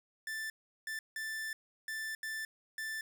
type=tone bursts at uneven times; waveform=45% pulse; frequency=1766 Hz; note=A6; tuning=6 cents sharp; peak=-37 dBFS; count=6; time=0.27-0.5 / 0.87-0.99 / 1.16-1.53 / 1.88-2.15 / 2.23-2.45 / 2.78-3.01 s; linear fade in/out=2 ms; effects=none